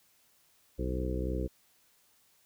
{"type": "harmonic tone with a mistuned harmonic", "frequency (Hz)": 63.2, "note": "B1", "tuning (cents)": 41, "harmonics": [1, 2, 3, 4, 5, 6, 7, 8], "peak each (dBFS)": [-33, -40, -40, -44, -39, -41, -41, -42], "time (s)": [0.78, 1.48], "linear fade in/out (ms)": 20, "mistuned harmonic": 8, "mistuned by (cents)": 48, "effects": ["white hiss -67 dBFS RMS until 2.45 s"]}